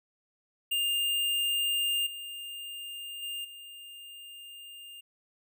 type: tone with level steps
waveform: square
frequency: 2807 Hz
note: F7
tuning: 8 cents sharp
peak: -27 / -39 / -35 / -45 dBFS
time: 0.71-5.01 s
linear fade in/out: 10 ms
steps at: 2.06 / 3.22 / 3.44 s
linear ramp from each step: 10 ms
effects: none